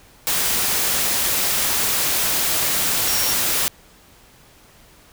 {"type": "tone in noise", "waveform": "sine", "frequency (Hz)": 5588, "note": "F8", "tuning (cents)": 0, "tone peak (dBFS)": -25, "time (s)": [3.08, 3.33], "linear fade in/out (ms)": 0, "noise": "white", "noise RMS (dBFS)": -20, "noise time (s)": [0.27, 3.68], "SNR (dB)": -8, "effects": ["pink hiss -50 dBFS RMS until 5.12 s"]}